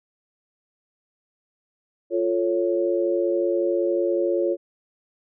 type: chord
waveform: sine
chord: F augmented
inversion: none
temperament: equal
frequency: 349.2 / 440 / 554.4 Hz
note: F4 / A4 / C#5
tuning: 0 / 0 / 0 cents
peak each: -22 / -27 / -24 dBFS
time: 2.1-4.57 s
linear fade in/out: 50 ms
effects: none